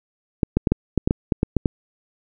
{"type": "clicks", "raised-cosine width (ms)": 3, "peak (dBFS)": -4, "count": 11, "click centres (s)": [0.432, 0.57, 0.672, 0.72, 0.977, 1.075, 1.109, 1.322, 1.431, 1.567, 1.658], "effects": []}